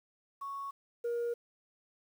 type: tone pair in turn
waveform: sine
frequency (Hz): 1108.7 / 473.2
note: C#6 / A#4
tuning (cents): 0 / +26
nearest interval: octave + minor third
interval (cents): 1474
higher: first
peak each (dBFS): -37 / -29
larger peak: second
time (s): 0.41-0.71 / 1.04-1.34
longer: neither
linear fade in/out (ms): 10
effects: tanh soft clip ceiling -30 dBFS + 10-bit